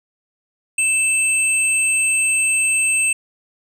sine tone pair together, 2637 / 8372 Hz, E7 / C9, 0 / 0 cents, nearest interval octave + minor sixth, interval 2000 cents, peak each -16 dBFS, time 0.78-3.13 s, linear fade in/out 5 ms, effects tanh soft clip ceiling -10 dBFS

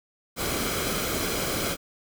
pink noise with comb filter, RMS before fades -28 dBFS, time 0.36-1.77 s, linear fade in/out 50 ms, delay 1.1 ms, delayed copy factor -0.5, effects none

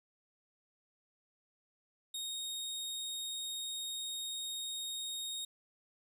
sawtooth tone, 3729 Hz, A#7, in tune, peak -35 dBFS, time 2.14-5.45 s, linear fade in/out 5 ms, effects resampled to 32000 Hz + 12-bit

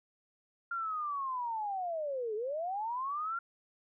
sine linear two-way sweep, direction down then up, 1400 to 412.5 to 1400 Hz, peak -33 dBFS, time 0.71-3.39 s, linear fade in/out 5 ms, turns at 2.35 s, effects none

